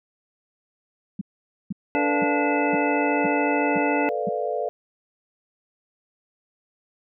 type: tone bursts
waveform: sine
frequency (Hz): 196.3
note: G3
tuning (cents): +3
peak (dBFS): -24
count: 7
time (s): 1.19-4.291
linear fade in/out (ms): 5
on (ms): 23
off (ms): 490
type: harmonic tone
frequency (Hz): 290.3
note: D4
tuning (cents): -20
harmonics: 1 / 3 / 5 / 7 / 9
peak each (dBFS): -24 / -26 / -32 / -31 / -30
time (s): 1.95-4.09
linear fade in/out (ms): 0
type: chord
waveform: sine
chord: B half-diminished seventh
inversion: third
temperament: equal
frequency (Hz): 440 / 493.9 / 587.3 / 698.5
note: A4 / B4 / D5 / F5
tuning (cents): 0 / 0 / 0 / 0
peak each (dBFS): -29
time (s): 1.95-4.69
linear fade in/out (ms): 0
effects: none